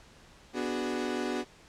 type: chord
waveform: 35% pulse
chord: G# half-diminished seventh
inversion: first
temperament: equal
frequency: 246.9 / 293.7 / 370 / 415.3 Hz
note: B3 / D4 / F#4 / G#4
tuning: 0 / 0 / 0 / 0 cents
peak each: -33 / -35 / -33 / -38 dBFS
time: 0.53-1.45 s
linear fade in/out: 50 ms
effects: pink hiss -56 dBFS RMS until 1.68 s + low-pass 7000 Hz 12 dB/octave